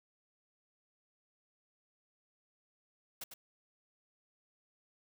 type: noise with echo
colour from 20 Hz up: white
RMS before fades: -43 dBFS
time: 3.21-3.24 s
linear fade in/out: 5 ms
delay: 100 ms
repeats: 1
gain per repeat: -7 dB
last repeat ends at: 3.34 s
effects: none